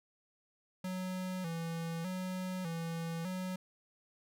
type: tone with vibrato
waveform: square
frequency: 175.1 Hz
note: F3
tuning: 5 cents sharp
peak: -37 dBFS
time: 0.84-3.56 s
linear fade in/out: 5 ms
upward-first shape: square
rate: 0.83 Hz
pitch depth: 94 cents each way
effects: none

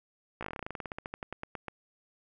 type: slowing click train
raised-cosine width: 0.5 ms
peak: -22 dBFS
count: 24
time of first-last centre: 0.41-1.683 s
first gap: 16 ms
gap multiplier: 1.1
effects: none

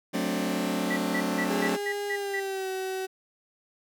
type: chord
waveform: sawtooth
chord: D dominant seventh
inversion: first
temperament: just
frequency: 183.54 / 220.2 / 264.3 / 293.7 Hz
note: F#3 / A3 / C4 / D4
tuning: -14 / +2 / +18 / 0 cents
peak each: -28 dBFS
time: 0.13-1.77 s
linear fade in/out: 20 ms
type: tone bursts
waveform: sine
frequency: 1956 Hz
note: B6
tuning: 17 cents flat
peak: -28 dBFS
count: 7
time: 0.9-2.403 s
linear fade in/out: 10 ms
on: 69 ms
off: 170 ms
type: tone with pitch glide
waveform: 35% pulse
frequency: 407.6 to 378.1 Hz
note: G#4 to F#4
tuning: -32 to +38 cents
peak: -28 dBFS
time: 1.49-3.07 s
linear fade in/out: 20 ms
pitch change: -130 cents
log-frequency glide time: 2.1-2.69 s
effects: none

